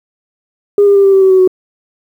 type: tone with pitch steps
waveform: sine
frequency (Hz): 407.1 / 401.7 / 396.4 / 391.2 / 386 / 380.9 / 375.9 / 370.9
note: G#4 / G4 / G4 / G4 / G4 / G4 / F#4 / F#4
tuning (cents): -35 / +42 / +19 / -4 / -27 / -50 / +27 / +4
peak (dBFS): -3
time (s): 0.78-1.476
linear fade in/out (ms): 2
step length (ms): 87
effects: tanh soft clip ceiling 0 dBFS + 7-bit